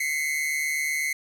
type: tone pair together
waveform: 45% pulse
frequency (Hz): 2040 / 2188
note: C7 / C#7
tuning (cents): -44 / -23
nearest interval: minor second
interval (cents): 121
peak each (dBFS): -27 / -28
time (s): 0-1.13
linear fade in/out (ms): 5
effects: none